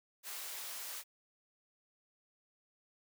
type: high-pass noise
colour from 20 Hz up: white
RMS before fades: -44 dBFS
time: 0.23-1.04 s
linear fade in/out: 50 ms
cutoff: 580 Hz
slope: 12 dB/octave
effects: none